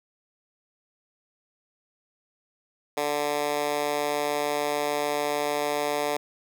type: tone with high-pass filter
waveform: 10% pulse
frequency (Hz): 146.83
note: D3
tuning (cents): 0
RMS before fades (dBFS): -27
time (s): 2.97-6.17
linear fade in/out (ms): 5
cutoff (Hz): 480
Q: 1.2
effects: none